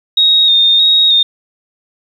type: tone with vibrato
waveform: sine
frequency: 3712 Hz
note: A#7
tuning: 8 cents flat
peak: -6 dBFS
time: 0.17-1.23 s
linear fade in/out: 5 ms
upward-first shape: square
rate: 1.6 Hz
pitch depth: 26 cents each way
effects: 7-bit